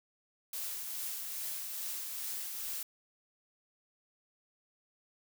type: noise with tremolo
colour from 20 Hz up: blue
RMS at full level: -38 dBFS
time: 0.53-2.83 s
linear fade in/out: 2 ms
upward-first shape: triangle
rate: 2.4 Hz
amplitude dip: 35%
effects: none